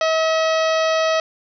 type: harmonic tone with a mistuned harmonic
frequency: 641 Hz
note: E5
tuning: 49 cents flat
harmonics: 1 / 2 / 3 / 4 / 5 / 6 / 7 / 8 / 9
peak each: -17 / -23 / -27 / -29 / -31 / -33 / -34 / -35 / -36 dBFS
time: 0.01-1.2 s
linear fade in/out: 2 ms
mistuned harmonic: 9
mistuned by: +33 cents
effects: none